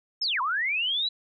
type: linear two-way sweep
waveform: sine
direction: down then up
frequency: 5490 to 950 to 4011 Hz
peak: -24 dBFS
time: 0.21-1.09 s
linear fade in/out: 10 ms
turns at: 0.41 s
effects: none